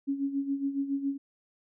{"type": "tone with tremolo", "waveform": "sine", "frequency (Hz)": 277.2, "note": "C#4", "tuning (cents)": 0, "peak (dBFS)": -25, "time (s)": [0.07, 1.18], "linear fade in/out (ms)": 20, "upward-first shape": "sine", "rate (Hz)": 7.2, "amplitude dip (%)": 70, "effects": []}